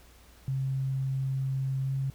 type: tone with pitch glide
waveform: sine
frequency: 133.8 to 135.04 Hz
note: C3 to C#3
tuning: +39 to -45 cents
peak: -27 dBFS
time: 0.48-2.1 s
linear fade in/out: 0 ms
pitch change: +16 cents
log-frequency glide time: 1.83-1.95 s
effects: added 60 Hz sine -55 dBFS peak until 2.14 s + pink hiss -58 dBFS RMS until 2.14 s